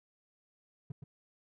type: tone with echo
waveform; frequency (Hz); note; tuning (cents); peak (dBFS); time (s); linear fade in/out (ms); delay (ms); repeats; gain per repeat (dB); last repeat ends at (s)
triangle; 139.2; C#3; +8; -35; 0.9-0.92; 5; 120; 1; -6; 1.04
effects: none